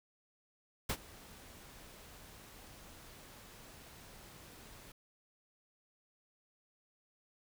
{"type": "noise with ADSR envelope", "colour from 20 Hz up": "pink", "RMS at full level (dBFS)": -34, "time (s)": [0.89, 4.92], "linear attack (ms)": 8, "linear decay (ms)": 65, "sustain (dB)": -21, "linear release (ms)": 4, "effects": []}